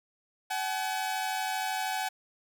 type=tone pair together; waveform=sawtooth; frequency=758 / 850.8 Hz; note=F#5 / G#5; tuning=+42 / +42 cents; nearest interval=major second; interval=200 cents; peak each=-28 / -30 dBFS; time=0.5-2.09 s; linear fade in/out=10 ms; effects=none

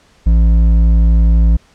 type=tone with hard clipping; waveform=sine; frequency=56 Hz; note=A1; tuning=31 cents sharp; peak=-8 dBFS; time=0.26-1.57 s; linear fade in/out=10 ms; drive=7 dB; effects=pink hiss -50 dBFS RMS until 1.74 s + low-pass 7000 Hz 12 dB/octave

